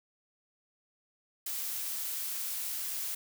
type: noise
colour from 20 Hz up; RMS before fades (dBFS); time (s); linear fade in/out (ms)
blue; -36; 1.46-3.15; 5
effects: none